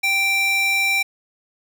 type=tone with high-pass filter; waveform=square; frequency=784 Hz; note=G5; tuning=in tune; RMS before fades=-19 dBFS; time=0.03-1.03 s; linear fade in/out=10 ms; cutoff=1900 Hz; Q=8.7; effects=none